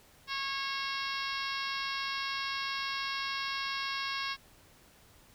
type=harmonic tone; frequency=547 Hz; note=C#5; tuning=23 cents flat; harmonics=2 / 3 / 4 / 5 / 6 / 7 / 8 / 9 / 10; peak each=-38 / -40 / -41 / -42 / -43 / -43 / -44 / -45 / -45 dBFS; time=0.27-4.37 s; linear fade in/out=50 ms; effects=pink hiss -60 dBFS RMS until 5.34 s